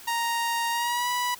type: tone with pitch glide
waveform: sawtooth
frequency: 932.3 to 982.6 Hz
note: A#5 to B5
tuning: 0 to -9 cents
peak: -21 dBFS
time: 0.07-1.35 s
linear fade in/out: 10 ms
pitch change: +91 cents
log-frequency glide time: 0.71-1.09 s
effects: white hiss -46 dBFS RMS until 1.39 s